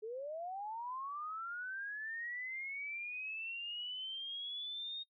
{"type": "linear sweep", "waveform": "sine", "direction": "up", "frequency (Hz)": [420.3, 3729], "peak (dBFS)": -40, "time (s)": [0.02, 5.04], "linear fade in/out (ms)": 20, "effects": ["noise-tail reverb RT60 0.1 s tail -24 dB re dry"]}